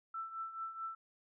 sine tone with tremolo, 1330 Hz, E6, 15 cents sharp, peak -37 dBFS, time 0.14-0.95 s, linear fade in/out 5 ms, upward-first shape triangle, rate 4.6 Hz, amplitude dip 75%, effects none

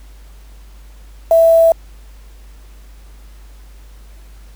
sine tone with quantisation, 659.3 Hz, E5, in tune, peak -6 dBFS, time 1.31-1.72 s, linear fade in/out 2 ms, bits 5, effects added 50 Hz sine -36 dBFS peak until 4.55 s + pink hiss -50 dBFS RMS until 4.55 s

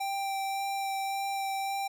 square tone with vibrato, 784 Hz, G5, in tune, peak -31 dBFS, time 0-1.88 s, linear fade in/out 10 ms, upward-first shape sine, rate 1.8 Hz, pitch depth 10 cents each way, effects none

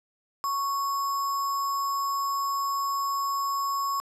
sine tone with sample-and-hold, 1108.7 Hz, C#6, in tune, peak -25 dBFS, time 0.44-4 s, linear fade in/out 0 ms, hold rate 6300 Hz, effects low-pass 12000 Hz 12 dB/octave

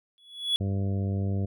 triangle tone with exponential growth, 3387 Hz, G#7, 33 cents sharp, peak -18 dBFS, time 0.18-0.56 s, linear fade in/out 0 ms, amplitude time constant 82 ms
harmonic tone, 98 Hz, G2, in tune, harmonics 1 / 2 / 3 / 4 / 5 / 6 / 7, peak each -26 / -32 / -40 / -41 / -43 / -46 / -48 dBFS, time 0.6-1.46 s, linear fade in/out 10 ms
effects none

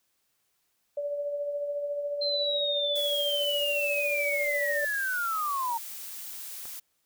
sine tone with tremolo, 578 Hz, D5, 28 cents flat, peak -27 dBFS, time 0.97-4.85 s, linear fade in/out 5 ms, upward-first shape triangle, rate 14 Hz, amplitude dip 45%
sine linear sweep, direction down, 4139 to 902 Hz, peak -27 dBFS, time 2.21-5.78 s, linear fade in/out 10 ms
blue noise, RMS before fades -40 dBFS, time 2.95-6.8 s, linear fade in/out 10 ms
click, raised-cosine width 0.5 ms, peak -32 dBFS, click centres 6.655 s
effects white hiss -74 dBFS RMS until 7.05 s

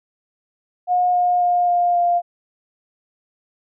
sine tone with pitch steps, 720 / 714.6 / 709.3 / 704 / 698.7 Hz, F#5 / F5 / F5 / F5 / F5, -47 / +40 / +27 / +14 / +1 cents, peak -14 dBFS, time 0.87-2.22 s, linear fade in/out 50 ms, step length 270 ms, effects none

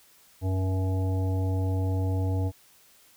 harmonic tone with a mistuned harmonic, 93.9 Hz, F#2, 26 cents sharp, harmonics 1 / 3 / 5 / 7 / 9, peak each -24 / -34 / -38 / -41 / -43 dBFS, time 0.41-2.52 s, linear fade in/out 50 ms, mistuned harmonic 5, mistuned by +16 cents, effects white hiss -58 dBFS RMS until 3.16 s

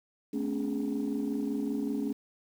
sine tone cluster, 217.1 / 257.2 / 282.5 / 415.4 Hz, A3 / C4 / C#4 / G#4, -23 / -30 / +33 / 0 cents, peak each -33 / -35 / -31 / -38 dBFS, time 0.33-2.13 s, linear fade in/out 10 ms, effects tanh soft clip ceiling -23 dBFS + 9-bit

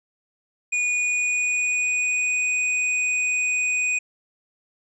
square tone with pitch glide, 2456 to 2486 Hz, D#7 to D#7, -23 to -2 cents, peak -21 dBFS, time 0.72-3.99 s, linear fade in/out 10 ms, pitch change +21 cents, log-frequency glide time 0.82-2.51 s, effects resampled to 22050 Hz

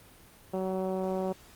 10% pulse tone with low-pass filter, 188 Hz, F#3, 28 cents sharp, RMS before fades -31 dBFS, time 0.53-1.33 s, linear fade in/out 10 ms, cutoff 600 Hz, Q 1.1, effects pink hiss -55 dBFS RMS until 1.55 s + Opus 32 kbps

